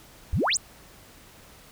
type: exponential sweep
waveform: sine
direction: up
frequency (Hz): 60.4 to 8870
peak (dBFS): -21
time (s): 0.33-0.57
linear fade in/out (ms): 0
effects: pink hiss -51 dBFS RMS until 1.71 s